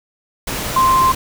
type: tone in noise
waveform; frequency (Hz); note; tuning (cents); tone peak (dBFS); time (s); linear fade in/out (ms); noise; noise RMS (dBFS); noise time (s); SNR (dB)
sine; 1046.5; C6; 0; -10; 0.76-1.12; 5; pink; -23; 0.47-1.15; +10
effects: none